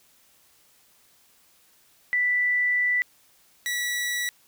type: tone pair in turn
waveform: sine / sawtooth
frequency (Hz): 1975.5 / 1944.9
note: B6 / B6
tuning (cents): 0 / -27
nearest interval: unison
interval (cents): 27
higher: first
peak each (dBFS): -20 / -22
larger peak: first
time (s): 2.13-3.02 / 3.66-4.29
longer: first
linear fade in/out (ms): 0
effects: white hiss -60 dBFS RMS until 4.47 s